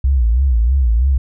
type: tone with vibrato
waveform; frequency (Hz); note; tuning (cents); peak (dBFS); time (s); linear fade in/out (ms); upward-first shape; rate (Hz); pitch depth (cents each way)
sine; 61.74; B1; 0; -10; 0.04-1.18; 5; sine; 3.1; 190
effects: none